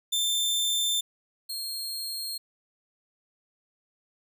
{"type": "tone pair in turn", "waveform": "sawtooth", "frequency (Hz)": [3563, 4237], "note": ["A7", "C8"], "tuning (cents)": [21, 21], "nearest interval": "minor third", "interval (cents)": 300, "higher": "second", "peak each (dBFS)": [-21, -29], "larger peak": "first", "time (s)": [[0.12, 1.01], [1.49, 2.38]], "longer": "neither", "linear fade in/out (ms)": 10, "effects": []}